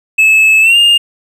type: tone with pitch glide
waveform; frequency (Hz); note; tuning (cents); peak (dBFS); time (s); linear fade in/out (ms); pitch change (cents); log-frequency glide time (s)
triangle; 2600 to 2819; E7 to F7; -24 to +16; -3; 0.18-0.98; 10; +140; 0.61-0.77
effects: none